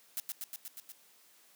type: noise with echo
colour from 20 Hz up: blue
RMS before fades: -36 dBFS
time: 0.17-0.2 s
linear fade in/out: 0 ms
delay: 120 ms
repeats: 6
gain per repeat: -2 dB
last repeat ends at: 0.92 s
effects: white hiss -63 dBFS RMS until 1.55 s + high-pass 200 Hz 12 dB/octave

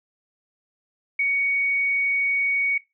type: tone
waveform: sine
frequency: 2237 Hz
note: C#7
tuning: 15 cents sharp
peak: -19 dBFS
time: 1.19-2.78 s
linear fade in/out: 5 ms
effects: noise-tail reverb RT60 0.2 s tail -17 dB re dry

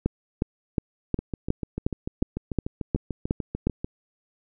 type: two click trains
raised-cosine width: 3 ms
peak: -9 / -16 dBFS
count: 11 / 19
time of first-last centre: 0.06-3.67 / 1.19-3.845 s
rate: 2.77 / 6.78 Hz
effects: none

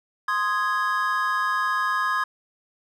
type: chord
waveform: triangle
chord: Ab major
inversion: first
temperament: equal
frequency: 1046.5 / 1244.5 / 1661.2 Hz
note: C6 / Eb6 / Ab6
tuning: 0 / 0 / 0 cents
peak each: -24 dBFS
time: 0.28-2.24 s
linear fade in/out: 5 ms
effects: none

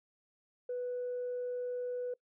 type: tone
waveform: sine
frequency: 493.9 Hz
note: B4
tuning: in tune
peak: -33 dBFS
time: 0.69-2.14 s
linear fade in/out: 5 ms
effects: noise-tail reverb RT60 0.1 s tail -24 dB re dry + tanh soft clip ceiling -31 dBFS

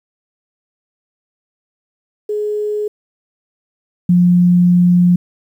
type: tone pair in turn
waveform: sine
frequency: 420 / 177.1 Hz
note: G#4 / F3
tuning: +19 / +24 cents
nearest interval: octave + minor third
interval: 1495 cents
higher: first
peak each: -16 / -7 dBFS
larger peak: second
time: 2.29-2.88 / 4.09-5.16 s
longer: second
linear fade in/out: 5 ms
effects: 8-bit

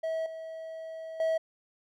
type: tone with level steps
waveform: triangle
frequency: 646 Hz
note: E5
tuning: 35 cents flat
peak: -27 / -36 / -23 dBFS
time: 0.03-1.38 s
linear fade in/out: 10 ms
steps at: 0.26 / 1.2 s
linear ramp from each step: 2 ms
effects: none

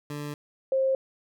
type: tone pair in turn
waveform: 20% pulse / sine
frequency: 146.83 / 531.5 Hz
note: D3 / C5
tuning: 0 / +27 cents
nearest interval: octave + minor seventh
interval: 2227 cents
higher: second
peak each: -28 / -21 dBFS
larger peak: second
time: 0.1-0.34 / 0.72-0.95 s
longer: first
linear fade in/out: 2 ms
effects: none

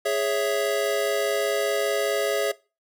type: chord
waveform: square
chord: C# minor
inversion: second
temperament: equal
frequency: 415.3 / 554.4 / 659.3 Hz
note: G#4 / C#5 / E5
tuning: 0 / 0 / 0 cents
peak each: -27 dBFS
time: 0.05-2.52 s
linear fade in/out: 10 ms
effects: noise-tail reverb RT60 0.3 s tail -21 dB re dry

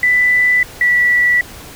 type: tone pair in turn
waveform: sine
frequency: 1987 / 1954 Hz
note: B6 / B6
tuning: +10 / -19 cents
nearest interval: unison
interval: 29 cents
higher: first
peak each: -9 dBFS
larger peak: neither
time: 0.03-0.63 / 0.81-1.41 s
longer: neither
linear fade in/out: 2 ms
effects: pink hiss -35 dBFS RMS until 1.75 s

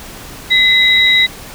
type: tone pair together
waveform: sine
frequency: 2032 / 3836 Hz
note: B6 / A#7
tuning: +49 / +49 cents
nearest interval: major seventh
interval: 1100 cents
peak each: -10 dBFS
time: 0.5-1.27 s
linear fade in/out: 20 ms
effects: pink hiss -32 dBFS RMS until 1.54 s

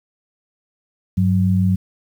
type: tone pair together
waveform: sine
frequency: 98 / 185 Hz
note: G2 / F#3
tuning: 0 / 0 cents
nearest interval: major seventh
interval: 1100 cents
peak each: -16 dBFS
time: 1.17-1.76 s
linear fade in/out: 10 ms
effects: 8-bit

